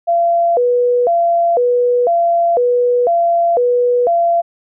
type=tone with vibrato; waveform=sine; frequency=578 Hz; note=D5; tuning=28 cents flat; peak=-10 dBFS; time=0.07-4.42 s; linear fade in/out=20 ms; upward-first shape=square; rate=1 Hz; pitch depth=290 cents each way; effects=none